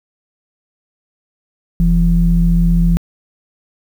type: tone pair together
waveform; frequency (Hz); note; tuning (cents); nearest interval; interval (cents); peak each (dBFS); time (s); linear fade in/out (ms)
sine; 42.5 / 170; F1 / F3; -46 / -46; 2 octaves; 2400; -11; 1.8-2.97; 0
effects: tanh soft clip ceiling -1 dBFS + 7-bit